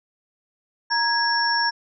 sine tone cluster, 936 / 1657 / 5450 Hz, A#5 / G#6 / F8, +7 / -4 / -43 cents, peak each -23 dBFS, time 0.9-1.71 s, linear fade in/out 20 ms, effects none

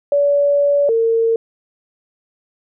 sine tone pair in turn, 572 / 455.3 Hz, D5 / A#4, -46 / -41 cents, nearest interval major third, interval 395 cents, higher first, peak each -11 / -12 dBFS, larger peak first, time 0.12-0.89 / 0.89-1.36 s, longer first, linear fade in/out 2 ms, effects none

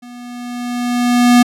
square tone with level ramp, 243.4 Hz, B3, 25 cents flat, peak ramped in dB -34 to -5 dBFS, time 0.02-1.43 s, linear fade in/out 10 ms, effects low-pass 12000 Hz 12 dB/octave

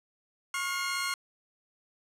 sawtooth tone cluster, 1093 / 1419 / 2129 Hz, C#6 / F6 / C7, -25 / +27 / +30 cents, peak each -31 dBFS, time 0.54-1.14 s, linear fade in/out 2 ms, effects low-pass 12000 Hz 12 dB/octave

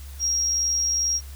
sine tone with amplitude modulation, 5620 Hz, F8, 10 cents sharp, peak -19 dBFS, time 0.19-1.21 s, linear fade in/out 50 ms, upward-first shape sine, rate 82.3 Hz, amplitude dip 30%, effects added 69 Hz sine -36 dBFS peak until 1.35 s + white hiss -48 dBFS RMS until 1.35 s

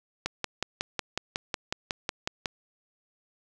click train, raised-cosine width 0.2 ms, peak -11 dBFS, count 13, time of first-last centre 0.26-2.458 s, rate 5.46 Hz, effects none

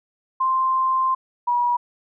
sine tone pair in turn, 1046.5 / 966.4 Hz, C6 / B5, 0 / -38 cents, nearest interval minor second, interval 138 cents, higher first, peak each -17 dBFS, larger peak neither, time 0.4-1.15 / 1.47-1.77 s, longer first, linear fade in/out 10 ms, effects none

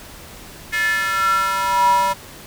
square tone with high-pass filter sweep, 194.1 Hz, G3, 17 cents flat, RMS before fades -18 dBFS, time 0.72-2.14 s, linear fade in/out 20 ms, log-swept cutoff 1900 to 830 Hz, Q 8, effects pink hiss -39 dBFS RMS until 2.46 s

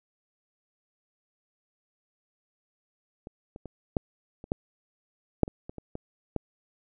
clicks, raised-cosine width 2 ms, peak -27 / -28 / -26 / -11 / -29 / -13 / -6 / -23 / -25 / -26 / -22 / -15 dBFS, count 12, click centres 3.271 / 3.561 / 3.657 / 3.968 / 4.441 / 4.519 / 5.433 / 5.479 / 5.695 / 5.783 / 5.954 / 6.363 s, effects none

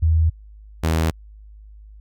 sine / sawtooth tone pair in turn, 80.5 / 80.5 Hz, E2 / E2, -41 / -41 cents, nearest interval unison, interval 0 cents, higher neither, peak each -13 dBFS, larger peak neither, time 0.02-0.3 / 0.83-1.11 s, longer neither, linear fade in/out 10 ms, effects added 52 Hz sine -40 dBFS peak until 2 s

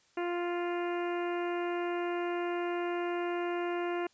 harmonic tone, 349.2 Hz, F4, in tune, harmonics 1 / 2 / 3 / 4 / 5 / 6 / 7 / 8, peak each -32 / -38 / -42 / -44 / -46 / -48 / -49 / -50 dBFS, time 0.17-4.07 s, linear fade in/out 5 ms, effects white hiss -67 dBFS RMS until 4.13 s + resampled to 16000 Hz

